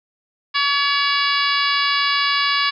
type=harmonic tone with a mistuned harmonic; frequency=567 Hz; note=C#5; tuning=39 cents sharp; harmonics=2 / 3 / 4 / 5 / 6 / 7 / 8 / 9; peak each=-21 / -23 / -24 / -25 / -26 / -26 / -27 / -28 dBFS; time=0.54-2.71 s; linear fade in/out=20 ms; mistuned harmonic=9; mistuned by=-27 cents; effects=none